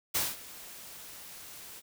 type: noise with ADSR envelope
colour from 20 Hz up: white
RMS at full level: -28 dBFS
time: 0.14-1.82 s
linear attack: 16 ms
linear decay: 200 ms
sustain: -19 dB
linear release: 39 ms
effects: none